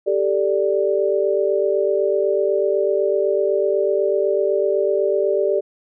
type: chord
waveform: sine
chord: G suspended second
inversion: none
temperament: equal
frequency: 392 / 440 / 587.3 Hz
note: G4 / A4 / D5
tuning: 0 / 0 / 0 cents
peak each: -19 / -22 / -20 dBFS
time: 0.06-5.61 s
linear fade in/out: 20 ms
effects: none